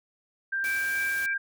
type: tone with pitch glide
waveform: sine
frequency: 1582 to 1595.8 Hz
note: G6 to G6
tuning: +15 to +30 cents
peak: -26 dBFS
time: 0.52-1.38 s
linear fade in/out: 10 ms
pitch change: +15 cents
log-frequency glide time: 0.66-1.04 s
type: tone with tremolo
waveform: sine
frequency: 2327 Hz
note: D7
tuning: 17 cents flat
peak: -31 dBFS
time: 0.64-1.34 s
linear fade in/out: 10 ms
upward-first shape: sine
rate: 3.2 Hz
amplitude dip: 55%
type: noise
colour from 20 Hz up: white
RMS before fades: -40 dBFS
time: 0.64-1.26 s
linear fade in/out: 0 ms
effects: none